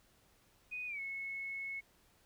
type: tone with pitch glide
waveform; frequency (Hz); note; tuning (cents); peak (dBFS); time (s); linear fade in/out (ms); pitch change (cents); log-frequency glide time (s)
sine; 2489 to 2192; D#7 to C#7; 0 to -20; -39; 0.71-1.81; 20; -220; 0.87-1
effects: pink hiss -69 dBFS RMS until 2.25 s